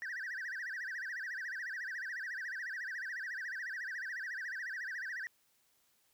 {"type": "tone with vibrato", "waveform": "sine", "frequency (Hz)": 1726, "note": "A6", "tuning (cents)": -34, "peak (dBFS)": -36, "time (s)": [0.02, 5.27], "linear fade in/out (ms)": 0, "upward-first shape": "sine", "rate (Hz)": 14, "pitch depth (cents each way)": 220, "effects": ["tanh soft clip ceiling -37 dBFS", "white hiss -73 dBFS RMS until 6.13 s"]}